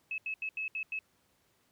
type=tone bursts at uneven times; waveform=sine; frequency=2589 Hz; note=E7; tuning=32 cents flat; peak=-33 dBFS; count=6; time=0.11-0.18 / 0.26-0.34 / 0.42-0.49 / 0.57-0.68 / 0.75-0.83 / 0.92-0.99 s; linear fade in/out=2 ms; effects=pink hiss -71 dBFS RMS until 1.71 s + high-pass 80 Hz 12 dB/octave